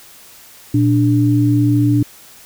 sine tone pair together, 118.56 / 293.7 Hz, A#2 / D4, +30 / 0 cents, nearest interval octave + major third, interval 1570 cents, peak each -13 dBFS, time 0.74-2.03 s, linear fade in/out 5 ms, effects white hiss -42 dBFS RMS until 2.45 s

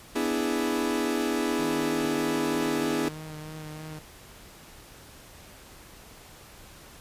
40% pulse chord, E dominant seventh, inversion second, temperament equal, 246.9 / 293.7 / 329.6 / 415.3 Hz, B3 / D4 / E4 / G#4, 0 / 0 / 0 / 0 cents, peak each -30 dBFS, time 0.15-3.09 s, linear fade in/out 10 ms
sawtooth tone with vibrato, 154.7 Hz, D#3, 10 cents flat, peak -34 dBFS, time 1.59-3.99 s, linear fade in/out 0 ms, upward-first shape sine, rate 3.2 Hz, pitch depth 21 cents each way
click train, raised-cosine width 2 ms, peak -33 dBFS, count 5, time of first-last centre 2.05-3.053 s, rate 3.99 Hz
effects pink hiss -49 dBFS RMS until 7 s + resampled to 32000 Hz

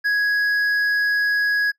triangle tone with hard clipping, 1665 Hz, G#6, 4 cents sharp, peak -18 dBFS, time 0.04-1.72 s, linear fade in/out 20 ms, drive 8 dB, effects noise-tail reverb RT60 0.1 s tail -23 dB re dry

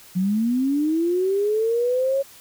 sine linear sweep, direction up, 176.8 to 554.4 Hz, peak -18 dBFS, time 0.15-2.23 s, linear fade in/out 20 ms, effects white hiss -47 dBFS RMS until 2.4 s

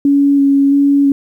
sine tone with vibrato, 279.8 Hz, C#4, 16 cents sharp, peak -7 dBFS, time 0.05-1.12 s, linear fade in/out 2 ms, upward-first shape square, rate 1.5 Hz, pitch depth 12 cents each way, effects 8-bit

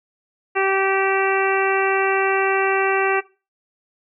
harmonic tone, 387.4 Hz, G4, 20 cents flat, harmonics 1 / 2 / 3 / 4 / 5 / 6 / 7, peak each -20 / -23 / -25 / -26 / -27 / -28 / -28 dBFS, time 0.55-3.21 s, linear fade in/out 20 ms, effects noise-tail reverb RT60 0.3 s tail -18 dB re dry

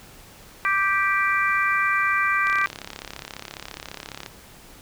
harmonic tone, 392 Hz, G4, in tune, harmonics 3 / 4 / 5 / 6, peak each -23 / -24 / -25 / -26 dBFS, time 0.65-2.66 s, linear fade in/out 0 ms
click train, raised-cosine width 0.2 ms, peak -16 dBFS, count 63, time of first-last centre 2.47-4.262 s, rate 34.6 Hz
effects pink hiss -47 dBFS RMS until 4.81 s

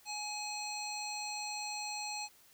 harmonic tone with a mistuned harmonic, 845 Hz, G#5, 30 cents sharp, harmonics 1 / 3 / 5 / 7 / 9, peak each -42 / -44 / -43 / -48 / -46 dBFS, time 0.05-2.29 s, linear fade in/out 50 ms, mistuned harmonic 1, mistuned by -17 cents, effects white hiss -63 dBFS RMS until 2.53 s

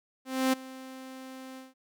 sawtooth tone with ADSR envelope, 261.6 Hz, C4, in tune, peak -18 dBFS, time 0.25-1.74 s, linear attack 280 ms, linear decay 11 ms, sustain -20 dB, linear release 170 ms, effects none

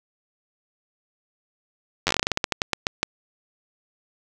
slowing click train, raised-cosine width 0.2 ms, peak -3 dBFS, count 18, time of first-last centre 2.07-3.03 s, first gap 10 ms, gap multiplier 1.19, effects none

